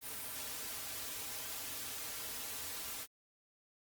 white noise with comb filter, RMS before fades -43 dBFS, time 0.01-3.07 s, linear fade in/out 50 ms, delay 5.5 ms, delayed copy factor -0.8, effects Opus 32 kbps

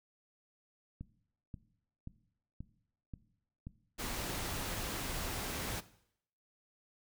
click train, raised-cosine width 5 ms, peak -31 dBFS, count 7, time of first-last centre 1.01-4.201 s, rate 1.88 Hz
pink noise, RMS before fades -39 dBFS, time 3.98-5.81 s, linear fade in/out 20 ms
effects noise-tail reverb RT60 0.7 s tail -17 dB re dry

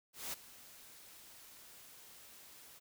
white noise with ADSR envelope, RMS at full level -40 dBFS, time 0.13-2.8 s, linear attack 200 ms, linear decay 15 ms, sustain -17 dB, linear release 27 ms, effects none

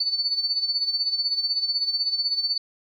sine tone with tremolo, 4498 Hz, C#8, 24 cents sharp, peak -19 dBFS, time 0-2.58 s, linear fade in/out 5 ms, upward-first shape sine, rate 16 Hz, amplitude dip 70%, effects 10-bit

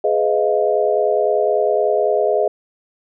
sine chord, F half-diminished seventh, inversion first, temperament just, 419.1 / 502.9 / 628.6 / 698.5 Hz, Ab4 / Cb5 / Eb5 / F5, +16 / +31 / +18 / 0 cents, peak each -18 / -21 / -18 / -22 dBFS, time 0.04-2.48 s, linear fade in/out 5 ms, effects none

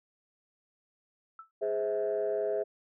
sine tone with exponential decay, 1318.5 Hz, E6, in tune, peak -40 dBFS, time 1.39-1.51 s, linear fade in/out 2 ms, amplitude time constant 26 ms
sine chord, Ab augmented, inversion none, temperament just, 415.3 / 519.1 / 648.9 Hz, Ab4 / C5 / E5, 0 / -14 / -27 cents, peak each -30 / -34 / -31 dBFS, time 1.61-2.64 s, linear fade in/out 20 ms
effects tanh soft clip ceiling -22 dBFS

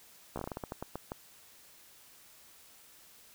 slowing click train, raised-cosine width 1 ms, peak -23 dBFS, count 13, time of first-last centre 0.36-1.119 s, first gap 14 ms, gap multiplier 1.25, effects white hiss -58 dBFS RMS until 3.34 s

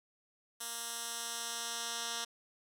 10% pulse tone with band-pass filter sweep, 233.1 Hz, A#3, in tune, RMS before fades -40 dBFS, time 0.6-2.25 s, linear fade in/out 10 ms, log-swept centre 9800 to 5500 Hz, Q 0.93, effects none

